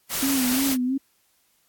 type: noise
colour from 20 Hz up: white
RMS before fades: -26 dBFS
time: 0.09-0.77 s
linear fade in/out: 50 ms
type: tone with vibrato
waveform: sine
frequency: 261.6 Hz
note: C4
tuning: in tune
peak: -21 dBFS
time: 0.22-0.98 s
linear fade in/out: 10 ms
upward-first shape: sine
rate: 2.9 Hz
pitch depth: 91 cents each way
effects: white hiss -65 dBFS RMS until 1.68 s + AAC 64 kbps